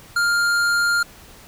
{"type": "tone with hard clipping", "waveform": "sine", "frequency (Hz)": 1403, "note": "F6", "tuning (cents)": 8, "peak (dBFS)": -18, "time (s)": [0.16, 1.03], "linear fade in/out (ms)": 5, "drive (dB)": 13, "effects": ["pink hiss -45 dBFS RMS until 1.47 s"]}